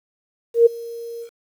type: tone with ADSR envelope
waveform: sine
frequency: 466.2 Hz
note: A#4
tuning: in tune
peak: -6 dBFS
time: 0.54-1.3 s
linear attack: 120 ms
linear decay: 13 ms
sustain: -23 dB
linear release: 79 ms
effects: 8-bit